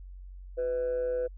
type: tone with amplitude modulation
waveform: sine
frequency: 499.4 Hz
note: B4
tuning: 19 cents sharp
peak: -23 dBFS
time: 0.57-1.28 s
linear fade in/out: 20 ms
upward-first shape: sine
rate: 138 Hz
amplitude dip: 55%
effects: tanh soft clip ceiling -24 dBFS + added 46 Hz sine -42 dBFS peak until 1.37 s